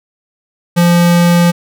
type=tone; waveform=square; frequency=173.1 Hz; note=F3; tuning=15 cents flat; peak=-7 dBFS; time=0.76-1.52 s; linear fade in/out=20 ms; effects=none